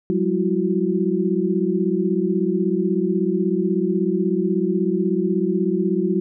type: tone cluster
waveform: sine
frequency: 182.3 / 198.6 / 334.5 / 370.8 Hz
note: F#3 / G3 / E4 / F#4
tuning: -25 / +23 / +25 / +4 cents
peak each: -23 dBFS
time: 0.1-6.2 s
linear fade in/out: 0 ms
effects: none